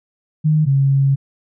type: tone pair in turn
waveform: sine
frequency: 154.1 / 137.29 Hz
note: D#3 / C#3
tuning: -16 / -16 cents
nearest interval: major second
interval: 200 cents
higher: first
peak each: -11 dBFS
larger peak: neither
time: 0.44-0.66 / 0.66-1.16 s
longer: second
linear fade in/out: 20 ms
effects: none